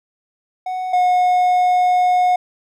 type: tone pair in turn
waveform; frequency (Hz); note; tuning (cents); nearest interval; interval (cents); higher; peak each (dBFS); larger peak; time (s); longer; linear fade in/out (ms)
triangle; 740 / 725.2; F#5 / F#5; 0 / -35; unison; 35; first; -19 / -10; second; 0.66-0.93 / 0.93-2.36; second; 5
effects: none